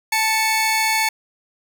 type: tone pair together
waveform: sawtooth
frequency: 880 / 2217 Hz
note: A5 / C#7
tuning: 0 / 0 cents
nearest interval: octave + major third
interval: 1600 cents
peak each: -16 dBFS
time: 0.12-1.09 s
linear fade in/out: 5 ms
effects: none